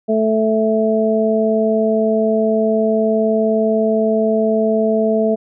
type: harmonic tone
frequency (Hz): 219.5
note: A3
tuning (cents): -4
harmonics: 1 / 2 / 3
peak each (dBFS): -17 / -17 / -17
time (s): 0.08-5.36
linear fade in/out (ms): 20
effects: none